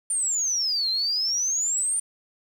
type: exponential two-way sweep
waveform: sine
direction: down then up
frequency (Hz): 9150 to 4076 to 9150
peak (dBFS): -22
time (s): 0.1-2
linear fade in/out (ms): 5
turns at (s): 0.9
effects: 8-bit